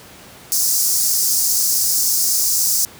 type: high-pass noise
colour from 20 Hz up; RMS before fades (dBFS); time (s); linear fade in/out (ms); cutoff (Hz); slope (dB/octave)
pink; -17; 0.52-2.85; 0; 5000; 48
effects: pink hiss -41 dBFS RMS until 2.99 s + high-pass 80 Hz 12 dB/octave